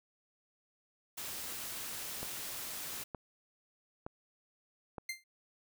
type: noise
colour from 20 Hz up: white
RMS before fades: -42 dBFS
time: 1.17-3.04 s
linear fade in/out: 10 ms
type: click train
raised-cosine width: 1 ms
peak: -27 dBFS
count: 4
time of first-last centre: 2.23-4.982 s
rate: 1.09 Hz
type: tone with exponential decay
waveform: sawtooth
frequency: 2093 Hz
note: C7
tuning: in tune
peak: -30 dBFS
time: 5.09-5.24 s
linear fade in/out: 5 ms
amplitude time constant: 31 ms
effects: none